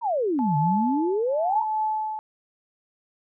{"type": "exponential two-way sweep", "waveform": "sine", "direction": "down then up", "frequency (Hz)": [987.8, 143.8, 987.8], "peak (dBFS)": -21, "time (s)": [0.01, 1.65], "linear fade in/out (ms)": 50, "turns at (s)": 0.57}
{"type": "tone with tremolo", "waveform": "sine", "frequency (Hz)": 865, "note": "A5", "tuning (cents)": -30, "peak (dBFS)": -21, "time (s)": [0.39, 2.19], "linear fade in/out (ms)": 0, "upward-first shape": "triangle", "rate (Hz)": 0.87, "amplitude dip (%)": 100}
{"effects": []}